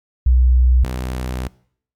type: tone pair in turn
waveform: sine / sawtooth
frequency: 62.4 / 62.98 Hz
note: B1 / B1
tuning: +19 / +35 cents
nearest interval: unison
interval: 16 cents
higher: second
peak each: -9 / -18 dBFS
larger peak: first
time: 0.26-0.84 / 0.84-1.48 s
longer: second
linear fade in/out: 5 ms
effects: noise-tail reverb RT60 0.6 s tail -22 dB re dry + MP3 96 kbps